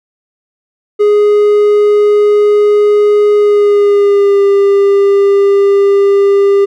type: tone with pitch glide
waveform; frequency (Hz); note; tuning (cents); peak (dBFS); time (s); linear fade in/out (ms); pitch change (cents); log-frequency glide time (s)
triangle; 415.5 to 399; G#4 to G4; +1 to +31; -3; 0.99-6.66; 20; -70; 3.36-4.42
effects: none